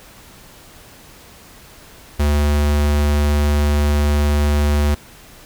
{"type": "tone", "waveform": "square", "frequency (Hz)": 73.42, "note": "D2", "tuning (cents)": 0, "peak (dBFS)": -14, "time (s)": [2.19, 4.95], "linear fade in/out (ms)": 10, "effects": ["pink hiss -43 dBFS RMS until 5.45 s"]}